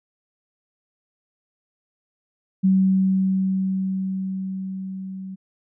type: tone with level ramp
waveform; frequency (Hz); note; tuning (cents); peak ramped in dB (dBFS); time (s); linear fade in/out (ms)
sine; 190; F#3; +46; -13 to -31; 2.63-5.36; 20
effects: none